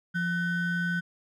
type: ring-modulated tone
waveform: triangle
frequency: 840 Hz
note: G#5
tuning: 19 cents sharp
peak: -21 dBFS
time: 0.14-1.01 s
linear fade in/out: 20 ms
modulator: 666 Hz
effects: none